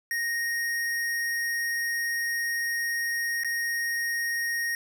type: tone with dropouts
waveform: square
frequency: 1864.7 Hz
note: A#6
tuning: in tune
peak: -27 dBFS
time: 0.11-4.75 s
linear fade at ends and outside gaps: 1 ms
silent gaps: 3.435-3.446 s
effects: none